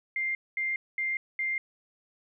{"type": "tone bursts", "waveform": "sine", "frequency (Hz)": 2102, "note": "C7", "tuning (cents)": 7, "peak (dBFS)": -27, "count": 4, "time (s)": [0.16, 1.58], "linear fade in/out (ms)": 2, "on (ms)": 190, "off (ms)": 220, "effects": []}